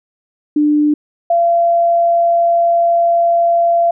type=tone pair in turn; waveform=sine; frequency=297.8 / 683 Hz; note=D4 / F5; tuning=+24 / -39 cents; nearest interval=octave + major second; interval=1437 cents; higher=second; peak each=-9 dBFS; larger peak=neither; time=0.56-0.94 / 1.3-3.91 s; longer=second; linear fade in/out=5 ms; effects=none